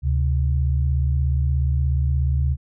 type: tone pair together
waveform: sine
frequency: 73.2 / 130.05 Hz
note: D2 / C3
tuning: -5 / -10 cents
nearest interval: minor seventh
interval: 995 cents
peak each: -18 / -23 dBFS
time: 0.02-2.57 s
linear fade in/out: 50 ms
effects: none